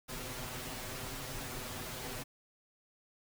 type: noise with comb filter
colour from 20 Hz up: pink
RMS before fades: -42 dBFS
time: 0.08-2.24 s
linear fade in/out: 20 ms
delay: 7.9 ms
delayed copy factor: +0.95
effects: none